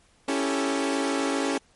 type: chord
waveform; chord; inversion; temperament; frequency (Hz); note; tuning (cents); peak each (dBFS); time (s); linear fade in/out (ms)
sawtooth; A dominant seventh; first; equal; 277.2 / 329.6 / 392 / 440; C#4 / E4 / G4 / A4; 0 / 0 / 0 / 0; -22 / -28 / -28 / -28; 0.28-1.58; 5
effects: pink hiss -61 dBFS RMS until 1.75 s + MP3 48 kbps